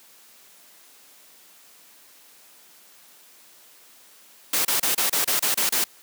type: noise bursts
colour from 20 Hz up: white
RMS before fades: -22 dBFS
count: 9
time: 4.53-5.842 s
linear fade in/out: 5 ms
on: 120 ms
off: 29 ms
effects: white hiss -52 dBFS RMS until 6.02 s + high-pass 200 Hz 12 dB/octave